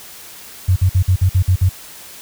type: tone bursts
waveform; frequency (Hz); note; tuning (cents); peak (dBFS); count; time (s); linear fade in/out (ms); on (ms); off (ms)
sine; 92.5; F#2; 0; -9; 8; 0.68-1.693; 10; 82; 51
effects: white hiss -37 dBFS RMS until 2.21 s